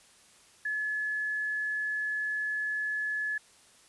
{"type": "tone", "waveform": "sine", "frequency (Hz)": 1711, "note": "A6", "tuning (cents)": -49, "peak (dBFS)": -29, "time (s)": [0.65, 3.38], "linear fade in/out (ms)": 5, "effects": ["white hiss -59 dBFS RMS until 3.88 s", "resampled to 24000 Hz"]}